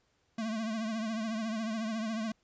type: tone with vibrato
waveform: square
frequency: 221.2 Hz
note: A3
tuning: 9 cents sharp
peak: -33 dBFS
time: 0.38-2.32 s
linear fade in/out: 5 ms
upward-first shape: triangle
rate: 14 Hz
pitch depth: 80 cents each way
effects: pink hiss -73 dBFS RMS until 2.43 s + resampled to 16000 Hz